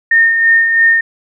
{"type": "tone with tremolo", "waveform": "sine", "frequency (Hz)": 1828, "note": "A#6", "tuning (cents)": -34, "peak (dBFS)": -5, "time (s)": [0.11, 1.01], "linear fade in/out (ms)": 5, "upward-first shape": "sine", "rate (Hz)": 3, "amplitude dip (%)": 45, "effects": []}